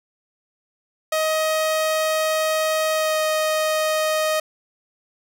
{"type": "tone with pitch glide", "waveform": "sawtooth", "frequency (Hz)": [629, 623.9], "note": ["D#5", "D#5"], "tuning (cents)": [19, 5], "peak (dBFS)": -15, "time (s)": [1.12, 4.4], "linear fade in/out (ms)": 5, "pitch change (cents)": -14, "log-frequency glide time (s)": [2.93, 3.19], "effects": []}